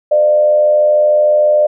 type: tone with frequency modulation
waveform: sine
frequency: 600 Hz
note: D5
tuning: 37 cents sharp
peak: -7 dBFS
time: 0.11-1.67 s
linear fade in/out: 10 ms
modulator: 86.3 Hz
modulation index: 0.34
effects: none